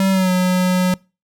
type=tone with pitch glide; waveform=square; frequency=192.2 to 182.78 Hz; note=G3 to F#3; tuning=-34 to -21 cents; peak=-14 dBFS; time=0-0.94 s; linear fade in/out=2 ms; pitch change=-87 cents; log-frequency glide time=0.11-0.31 s; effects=noise-tail reverb RT60 0.3 s tail -25 dB re dry